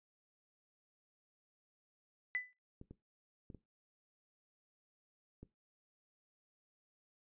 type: tone with exponential decay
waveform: sine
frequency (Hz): 1997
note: B6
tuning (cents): +19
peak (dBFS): -31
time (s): 2.35-2.53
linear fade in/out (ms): 0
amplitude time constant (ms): 38
type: clicks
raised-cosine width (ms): 3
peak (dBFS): -38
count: 5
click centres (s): 2.814 / 2.91 / 3.502 / 3.547 / 5.43
effects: noise-tail reverb RT60 0.2 s tail -18 dB re dry + resampled to 8000 Hz